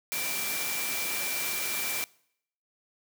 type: tone in noise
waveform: sine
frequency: 2349 Hz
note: D7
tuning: in tune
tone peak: -36 dBFS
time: 0.12-2.04 s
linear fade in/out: 0 ms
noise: white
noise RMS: -32 dBFS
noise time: 0.12-2.04 s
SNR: -7 dB
effects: noise-tail reverb RT60 0.7 s tail -24 dB re dry + high-pass 150 Hz 12 dB/octave